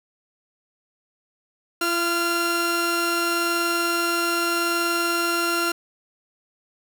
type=tone pair together; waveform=sawtooth; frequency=340.8 / 1384 Hz; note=F4 / F6; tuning=-42 / -16 cents; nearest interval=2 octaves; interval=2426 cents; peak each=-21 / -19 dBFS; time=1.81-5.72 s; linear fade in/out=5 ms; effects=none